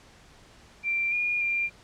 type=tone with pitch steps; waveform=sine; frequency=2360 / 2428 / 2386 Hz; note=D7 / D#7 / D7; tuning=+8 / -43 / +27 cents; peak=-24 dBFS; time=0.83-1.7 s; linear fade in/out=50 ms; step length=290 ms; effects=pink hiss -54 dBFS RMS until 1.83 s + low-pass 7000 Hz 12 dB/octave